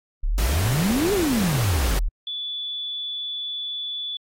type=exponential two-way sweep; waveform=sine; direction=up then down; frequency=30.52 to 424.1 to 33.37 Hz; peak=-19 dBFS; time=0.23-2.09 s; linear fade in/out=10 ms; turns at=1.13 s
type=noise; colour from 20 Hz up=pink; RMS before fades=-28 dBFS; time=0.38-1.99 s; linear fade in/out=0 ms
type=tone; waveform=sine; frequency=3454 Hz; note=A7; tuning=33 cents flat; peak=-27 dBFS; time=2.27-4.17 s; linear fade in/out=2 ms
effects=AAC 48 kbps